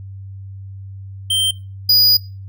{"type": "tone pair in turn", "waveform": "square", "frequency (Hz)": [3136, 4920], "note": ["G7", "D#8"], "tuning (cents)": [0, -20], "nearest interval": "minor sixth", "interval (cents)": 780, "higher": "second", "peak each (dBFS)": [-15, -9], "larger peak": "second", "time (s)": [[1.3, 1.51], [1.89, 2.17]], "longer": "second", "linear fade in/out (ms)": 5, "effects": ["noise-tail reverb RT60 0.3 s tail -20 dB re dry", "added 97 Hz sine -30 dBFS peak until 2.48 s"]}